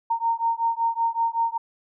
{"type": "beating tone pair", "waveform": "sine", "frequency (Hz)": [918, 923.3], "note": ["A#5", "A#5"], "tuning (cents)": [-27, -17], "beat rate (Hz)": 5.3, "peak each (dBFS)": -24, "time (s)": [0.1, 1.58], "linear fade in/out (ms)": 10, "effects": []}